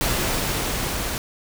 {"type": "noise with level ramp", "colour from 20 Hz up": "pink", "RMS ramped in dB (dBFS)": [-22, -27], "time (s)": [0.01, 1.18], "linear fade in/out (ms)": 0, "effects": []}